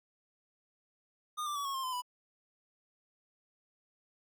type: tone with pitch steps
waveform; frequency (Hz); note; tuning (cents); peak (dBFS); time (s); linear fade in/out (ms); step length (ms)
square; 1221 / 1178.7 / 1137.9 / 1098.5 / 1060.5 / 1023.8 / 988.3; D#6 / D6 / C#6 / C#6 / C6 / C6 / B5; -33 / +6 / +45 / -16 / +23 / -38 / +1; -35; 1.37-2.021; 20; 93
effects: none